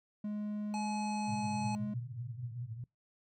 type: tone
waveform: triangle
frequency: 209.2 Hz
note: G#3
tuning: 13 cents sharp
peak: -33 dBFS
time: 0.24-1.94 s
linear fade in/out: 5 ms
type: harmonic tone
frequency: 848 Hz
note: G#5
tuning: 36 cents sharp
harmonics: 1 / 3 / 5 / 7 / 9 / 10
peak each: -37 / -47 / -51 / -54 / -56 / -57 dBFS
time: 0.74-1.75 s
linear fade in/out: 0 ms
type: band-pass noise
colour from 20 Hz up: white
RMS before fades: -42 dBFS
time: 1.27-2.84 s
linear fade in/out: 2 ms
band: 110 to 130 Hz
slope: 96 dB/octave
effects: noise-tail reverb RT60 0.2 s tail -25 dB re dry